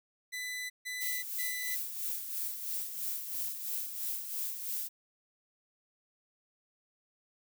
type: tone bursts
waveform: sawtooth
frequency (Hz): 1998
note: B6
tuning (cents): +20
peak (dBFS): -33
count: 3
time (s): 0.32-1.76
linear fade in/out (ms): 20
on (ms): 380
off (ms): 150
type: noise with tremolo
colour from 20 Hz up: violet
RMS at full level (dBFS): -35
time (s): 1-4.89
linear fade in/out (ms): 20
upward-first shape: sine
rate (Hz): 3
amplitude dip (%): 55
effects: none